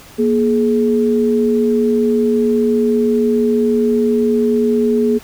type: tone pair together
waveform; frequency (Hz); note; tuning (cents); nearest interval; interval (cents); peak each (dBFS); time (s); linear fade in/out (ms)
sine; 236.7 / 421.8; A#3 / G#4; +27 / +27; minor seventh; 1000; -14; 0.18-5.19; 20
effects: pink hiss -40 dBFS RMS until 5.23 s